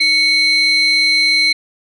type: tone pair together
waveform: sine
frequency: 2217 / 4120 Hz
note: C#7 / C8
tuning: 0 / -28 cents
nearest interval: major seventh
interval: 1072 cents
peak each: -11 dBFS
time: 0-1.53 s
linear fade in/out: 10 ms
effects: tanh soft clip ceiling -7 dBFS